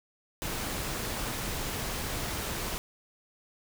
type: noise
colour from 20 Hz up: pink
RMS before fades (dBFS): -34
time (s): 0.42-2.78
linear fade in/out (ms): 0
effects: none